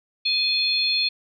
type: tone cluster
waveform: sine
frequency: 2500 / 3464 / 4263 Hz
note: D#7 / A7 / C8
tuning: +8 / -28 / +32 cents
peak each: -26 / -26 / -21 dBFS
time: 0.25-1.09 s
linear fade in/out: 10 ms
effects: none